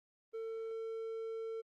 triangle tone, 450 Hz, A4, 39 cents sharp, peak -37 dBFS, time 0.33-1.62 s, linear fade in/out 20 ms, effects Opus 32 kbps

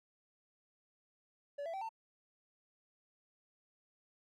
triangle tone with pitch steps, 572 / 664.7 / 772.4 / 897.6 Hz, D5 / E5 / G5 / A5, -46 / +14 / -26 / +34 cents, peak -37 dBFS, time 1.58-1.892 s, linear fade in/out 10 ms, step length 78 ms, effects none

